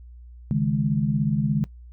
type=chord; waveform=sine; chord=C# suspended second; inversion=none; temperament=equal with one note detuned; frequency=138.59 / 155.56 / 209.2 Hz; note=C#3 / D#3 / G#3; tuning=0 / 0 / +13 cents; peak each=-24 dBFS; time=0.51-1.64 s; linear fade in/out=0 ms; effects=noise-tail reverb RT60 0.1 s tail -19 dB re dry + added 60 Hz sine -41 dBFS peak until 1.92 s